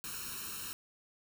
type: noise with comb filter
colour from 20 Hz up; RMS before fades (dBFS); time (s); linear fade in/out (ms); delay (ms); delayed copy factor
white; -42; 0.04-0.73; 0; 0.73; +1
effects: none